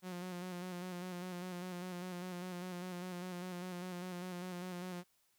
sawtooth tone with vibrato, 180 Hz, F#3, 47 cents flat, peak -38 dBFS, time 0.02-5.04 s, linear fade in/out 50 ms, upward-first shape square, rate 5 Hz, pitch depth 33 cents each way, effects white hiss -75 dBFS RMS until 5.38 s

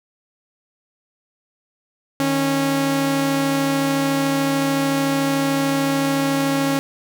sawtooth tone pair together, 154.17 / 274.7 Hz, D#3 / C#4, -16 / -16 cents, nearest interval minor seventh, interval 1000 cents, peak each -22 / -14 dBFS, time 2.2-6.79 s, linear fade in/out 0 ms, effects none

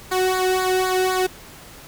sawtooth tone with flanger, 371.6 Hz, F#4, 7 cents sharp, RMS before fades -20 dBFS, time 0.11-1.27 s, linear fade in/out 10 ms, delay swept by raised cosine 0.34 to 0.97 ms, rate 3.9 Hz, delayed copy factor -0.85, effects pink hiss -42 dBFS RMS until 1.87 s

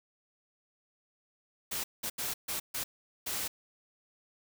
white noise bursts at uneven times, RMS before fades -35 dBFS, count 6, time 1.71-1.84 / 2.03-2.1 / 2.18-2.34 / 2.48-2.6 / 2.74-2.84 / 3.26-3.48 s, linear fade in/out 10 ms, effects none

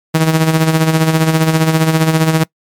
sawtooth tone with tremolo, 159.8 Hz, D#3, 47 cents sharp, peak -3 dBFS, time 0.14-2.44 s, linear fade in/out 10 ms, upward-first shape sine, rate 15 Hz, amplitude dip 60%, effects noise-tail reverb RT60 0.1 s tail -24 dB re dry + MP3 96 kbps

